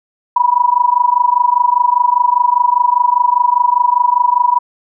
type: tone with amplitude modulation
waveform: sine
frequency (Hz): 977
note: B5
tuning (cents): -19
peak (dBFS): -5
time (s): 0.36-4.59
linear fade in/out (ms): 5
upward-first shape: sine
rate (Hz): 25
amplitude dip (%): 90
effects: none